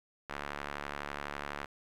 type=tone with band-pass filter; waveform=sawtooth; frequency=72 Hz; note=D2; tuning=34 cents flat; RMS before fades=-41 dBFS; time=0.29-1.66 s; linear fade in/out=10 ms; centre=1500 Hz; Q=1.1; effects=10-bit